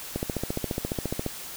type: click train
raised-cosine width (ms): 2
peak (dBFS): -14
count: 17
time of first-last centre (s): 0.16-1.263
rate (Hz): 14.5
effects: white hiss -39 dBFS RMS until 1.56 s